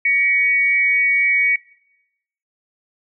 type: tone pair together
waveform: sine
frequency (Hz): 1929 / 2249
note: B6 / C#7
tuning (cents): -41 / +24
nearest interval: minor third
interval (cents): 265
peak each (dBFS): -22 / -14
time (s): 0.05-1.56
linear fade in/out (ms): 5
effects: noise-tail reverb RT60 0.9 s tail -21 dB re dry